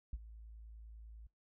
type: tone with ADSR envelope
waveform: sine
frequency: 55 Hz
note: A1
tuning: in tune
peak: -33 dBFS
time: 0.13-1.27 s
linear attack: 3 ms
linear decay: 38 ms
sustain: -17 dB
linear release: 6 ms
effects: noise-tail reverb RT60 0.2 s tail -26 dB re dry + tanh soft clip ceiling -35 dBFS